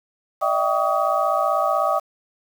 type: tone cluster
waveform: sine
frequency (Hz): 602 / 658 / 778 / 1136 / 1253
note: D5 / E5 / G5 / C#6 / D#6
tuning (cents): +43 / -3 / -13 / +42 / +12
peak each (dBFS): -24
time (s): 0.41-2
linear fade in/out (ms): 20
effects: 7-bit